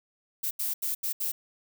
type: noise bursts at uneven times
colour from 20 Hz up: violet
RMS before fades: -30 dBFS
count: 5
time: 0.43-0.51 / 0.59-0.74 / 0.82-0.95 / 1.03-1.13 / 1.2-1.32 s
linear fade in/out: 10 ms
effects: none